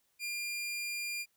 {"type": "tone", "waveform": "sawtooth", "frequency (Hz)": 2400, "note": "D7", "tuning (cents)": 37, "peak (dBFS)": -32, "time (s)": [0.19, 1.26], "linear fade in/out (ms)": 50, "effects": ["white hiss -75 dBFS RMS until 1.36 s"]}